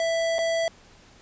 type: tone with dropouts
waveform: square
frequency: 661 Hz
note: E5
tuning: 5 cents sharp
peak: -23 dBFS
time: 0-0.68 s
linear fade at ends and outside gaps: 1 ms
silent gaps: 0.384-0.389 s
effects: pink hiss -53 dBFS RMS until 1.21 s + resampled to 16000 Hz